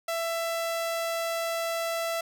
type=tone; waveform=sawtooth; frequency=666 Hz; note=E5; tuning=18 cents sharp; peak=-24 dBFS; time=0.08-2.21 s; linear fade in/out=5 ms; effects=none